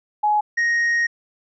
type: tone pair in turn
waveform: sine / triangle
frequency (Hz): 841 / 1870.6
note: G#5 / A#6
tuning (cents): +22 / +6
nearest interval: octave + major second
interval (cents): 1384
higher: second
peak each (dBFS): -15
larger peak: neither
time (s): 0.23-0.41 / 0.57-1.07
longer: second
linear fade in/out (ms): 10
effects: resampled to 16000 Hz